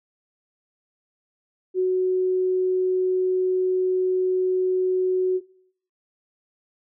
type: tone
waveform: sine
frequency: 370.2 Hz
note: F#4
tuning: 1 cent sharp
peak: -18 dBFS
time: 1.74-5.41 s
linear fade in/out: 50 ms
effects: noise-tail reverb RT60 0.7 s tail -22 dB re dry